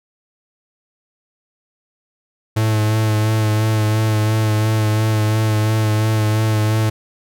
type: tone with vibrato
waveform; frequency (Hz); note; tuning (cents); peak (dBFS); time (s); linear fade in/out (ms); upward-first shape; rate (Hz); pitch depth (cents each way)
45% pulse; 108.5; A2; -24; -14; 2.56-6.9; 10; sine; 2.9; 26
effects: none